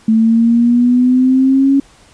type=exponential sweep; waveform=sine; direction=up; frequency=220 to 277.2 Hz; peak=-7 dBFS; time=0.08-1.8 s; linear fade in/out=5 ms; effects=pink hiss -46 dBFS RMS until 2.13 s + resampled to 22050 Hz